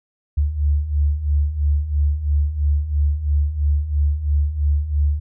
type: beating tone pair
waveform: sine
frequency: 71.2 / 74.2 Hz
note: C#2 / D2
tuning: +47 / +18 cents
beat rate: 3 Hz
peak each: -22 / -17 dBFS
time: 0.37-5.2 s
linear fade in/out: 10 ms
effects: none